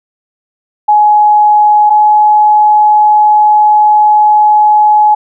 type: tone pair in turn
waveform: sine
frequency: 841 / 845.6 Hz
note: G#5 / G#5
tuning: +22 / +31 cents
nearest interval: unison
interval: 9 cents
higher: second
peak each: -3 dBFS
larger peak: neither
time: 0.88-1.9 / 1.9-5.15 s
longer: second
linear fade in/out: 10 ms
effects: none